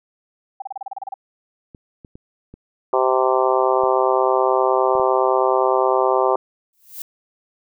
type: tone bursts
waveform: sine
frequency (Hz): 784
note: G5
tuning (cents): 0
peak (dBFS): -25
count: 11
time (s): 0.6-1.141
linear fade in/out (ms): 5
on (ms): 21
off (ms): 31
type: clicks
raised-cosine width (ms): 3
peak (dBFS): -26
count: 7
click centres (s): 1.748 / 2.048 / 2.155 / 2.54 / 3.836 / 4.953 / 4.998
type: harmonic tone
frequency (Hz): 129.7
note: C3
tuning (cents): -15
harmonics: 3 / 4 / 5 / 6 / 7 / 8 / 9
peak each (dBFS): -20 / -21 / -22 / -23 / -23 / -24 / -25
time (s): 2.93-6.36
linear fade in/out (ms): 2
type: noise with exponential growth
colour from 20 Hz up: violet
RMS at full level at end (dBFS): -28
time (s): 6.73-7.02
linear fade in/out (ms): 1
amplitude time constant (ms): 61
effects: none